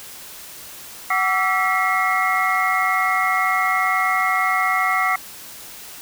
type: tone cluster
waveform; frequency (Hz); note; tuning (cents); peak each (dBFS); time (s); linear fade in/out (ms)
sine; 747 / 1148 / 1329 / 1949 / 2147; F#5 / D6 / E6 / B6 / C7; +16 / -40 / +14 / -23 / +44; -23; 1.1-5.16; 5
effects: white hiss -38 dBFS RMS until 6.01 s